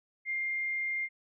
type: tone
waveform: sine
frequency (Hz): 2111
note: C7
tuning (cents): +15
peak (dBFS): -30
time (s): 0.25-1.09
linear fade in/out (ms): 50
effects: none